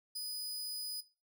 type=tone; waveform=sawtooth; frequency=4978 Hz; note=D#8; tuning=in tune; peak=-35 dBFS; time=0.15-1.01 s; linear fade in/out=10 ms; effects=noise-tail reverb RT60 0.3 s tail -17 dB re dry